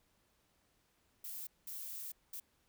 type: noise bursts at uneven times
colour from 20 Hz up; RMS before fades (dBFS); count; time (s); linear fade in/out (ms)
violet; -45; 3; 1.24-1.47 / 1.67-2.12 / 2.33-2.4; 5
effects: pink hiss -75 dBFS RMS until 2.68 s